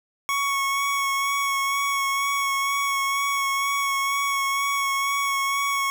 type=tone with vibrato; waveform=25% pulse; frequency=1108.7 Hz; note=C#6; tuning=in tune; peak=-18 dBFS; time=0.29-5.9 s; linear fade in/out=0 ms; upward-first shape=sine; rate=2.1 Hz; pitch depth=17 cents each way; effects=none